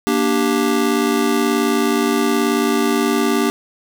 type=chord; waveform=square; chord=G minor; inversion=first; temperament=just; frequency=235.2 / 294 / 392 Hz; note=Bb3 / D4 / G4; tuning=+16 / +2 / 0 cents; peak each=-20 dBFS; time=0.07-3.5 s; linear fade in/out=0 ms; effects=none